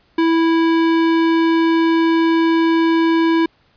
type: tone with hard clipping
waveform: sine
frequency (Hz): 328.9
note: E4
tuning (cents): -4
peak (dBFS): -14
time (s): 0.18-3.46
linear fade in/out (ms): 5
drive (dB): 17
effects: pink hiss -57 dBFS RMS until 3.76 s + resampled to 11025 Hz